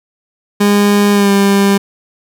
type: tone with pitch glide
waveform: 30% pulse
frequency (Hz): 204.2 to 198.85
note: G#3 to G3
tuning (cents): -29 to +25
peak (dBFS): -5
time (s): 0.6-1.78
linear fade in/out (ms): 10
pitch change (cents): -46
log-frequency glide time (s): 1.12-1.31
effects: none